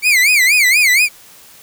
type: tone with vibrato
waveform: 40% pulse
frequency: 2223 Hz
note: C#7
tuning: 4 cents sharp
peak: -8 dBFS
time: 0.02-1.09 s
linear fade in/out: 50 ms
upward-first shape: sine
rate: 4.2 Hz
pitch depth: 210 cents each way
effects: white hiss -42 dBFS RMS until 1.62 s